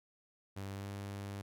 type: tone with pitch glide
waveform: sawtooth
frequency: 98 to 100 Hz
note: G2 to G2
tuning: 0 to +35 cents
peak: -37 dBFS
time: 0.56-1.42 s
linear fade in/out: 10 ms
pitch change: +35 cents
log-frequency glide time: 0.72-0.87 s
effects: none